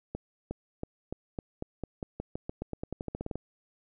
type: accelerating click train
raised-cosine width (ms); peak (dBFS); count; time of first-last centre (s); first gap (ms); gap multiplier
2; -21; 22; 0.15-3.356; 360; 0.9
effects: none